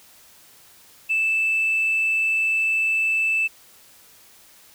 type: tone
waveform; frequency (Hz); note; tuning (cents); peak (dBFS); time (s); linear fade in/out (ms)
sine; 2637; E7; 0; -17; 1.09-3.48; 20
effects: tanh soft clip ceiling -15 dBFS + white hiss -51 dBFS RMS until 4.74 s